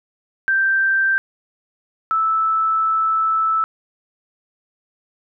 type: tone pair in turn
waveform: sine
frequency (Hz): 1568 / 1313.4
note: G6 / E6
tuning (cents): 0 / -7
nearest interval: minor third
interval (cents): 307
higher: first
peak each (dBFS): -14 / -15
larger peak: first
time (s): 0.48-1.18 / 2.11-3.64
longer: second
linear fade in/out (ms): 0
effects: none